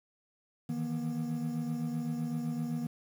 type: tone cluster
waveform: triangle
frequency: 155.8 / 163.6 / 238.7 Hz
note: D#3 / E3 / A#3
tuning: +3 / -13 / +41 cents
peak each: -35 / -38 / -32 dBFS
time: 0.69-2.87 s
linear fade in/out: 5 ms
effects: 9-bit